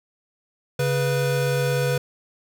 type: tone pair together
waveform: square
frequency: 138.59 / 492.5 Hz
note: C#3 / B4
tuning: 0 / -5 cents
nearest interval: octave + minor seventh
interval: 2195 cents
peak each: -23 / -24 dBFS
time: 0.79-1.98 s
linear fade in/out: 5 ms
effects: none